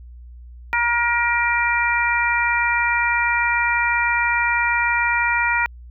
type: harmonic tone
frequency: 473.8 Hz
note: A#4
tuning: 28 cents sharp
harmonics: 2 / 3 / 4 / 5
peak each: -22 / -22 / -22 / -22 dBFS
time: 0.73-5.66 s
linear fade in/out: 0 ms
effects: added 60 Hz sine -37 dBFS peak until 5.9 s